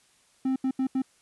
triangle tone bursts at uneven times, 262.9 Hz, C4, 8 cents sharp, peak -21 dBFS, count 4, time 0.45-0.56 / 0.64-0.71 / 0.79-0.87 / 0.95-1.02 s, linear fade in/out 5 ms, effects white hiss -63 dBFS RMS until 1.21 s + resampled to 24000 Hz

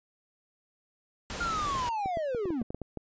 pink noise, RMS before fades -37 dBFS, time 1.3-1.89 s, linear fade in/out 0 ms
triangle linear sweep, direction down, 1426 to 210 Hz, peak -27 dBFS, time 1.4-2.63 s, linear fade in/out 10 ms
clicks, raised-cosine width 2 ms, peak -23 dBFS, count 10, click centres 2.059 / 2.172 / 2.348 / 2.456 / 2.505 / 2.616 / 2.705 / 2.746 / 2.817 / 2.973 s
effects resampled to 16000 Hz

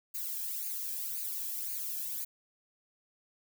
violet noise with flanger, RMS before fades -37 dBFS, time 0.14-2.25 s, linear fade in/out 10 ms, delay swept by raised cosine 0.44 to 1.25 ms, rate 1.9 Hz, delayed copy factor +0.7, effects none

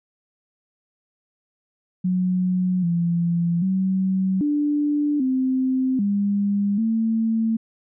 sine tone with pitch steps, 183 / 170.9 / 189.3 / 293.9 / 259.9 / 201.8 / 224.2 Hz, F#3 / F3 / F#3 / D4 / C4 / G#3 / A3, -19 / -37 / +40 / +1 / -11 / -49 / +33 cents, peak -18 dBFS, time 2.04-7.57 s, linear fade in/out 10 ms, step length 790 ms, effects none

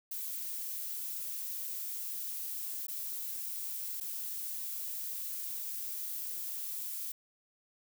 violet noise with dropouts, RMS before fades -39 dBFS, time 0.11-7.12 s, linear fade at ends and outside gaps 5 ms, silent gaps 2.868-2.882 / 4.002-4.008 s, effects none

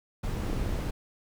brown noise, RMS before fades -31 dBFS, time 0.23-0.91 s, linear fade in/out 10 ms
click train, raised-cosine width 2 ms, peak -24 dBFS, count 14, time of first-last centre 0.37-0.789 s, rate 31 Hz
effects none

